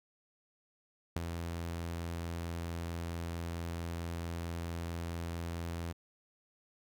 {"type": "tone with ADSR envelope", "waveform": "sawtooth", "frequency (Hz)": 84.5, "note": "E2", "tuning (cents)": 43, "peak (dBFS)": -26, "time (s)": [1.16, 5.93], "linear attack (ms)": 6, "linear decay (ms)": 18, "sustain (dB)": -7, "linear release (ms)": 18, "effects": []}